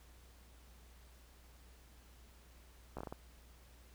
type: slowing click train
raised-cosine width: 1 ms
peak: -29 dBFS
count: 6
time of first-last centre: 2.97-3.125 s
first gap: 15 ms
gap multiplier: 1.37
effects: added 60 Hz sine -59 dBFS peak until 3.94 s + pink hiss -65 dBFS RMS until 3.94 s